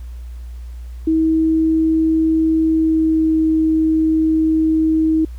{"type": "tone with pitch glide", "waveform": "sine", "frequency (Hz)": [320, 317.2], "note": ["D#4", "D#4"], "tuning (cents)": [49, 33], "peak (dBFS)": -12, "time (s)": [1.07, 5.25], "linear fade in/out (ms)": 5, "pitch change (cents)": -16, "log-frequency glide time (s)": [2.64, 3.46], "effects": ["added 60 Hz sine -28 dBFS peak until 5.38 s", "pink hiss -53 dBFS RMS until 5.38 s"]}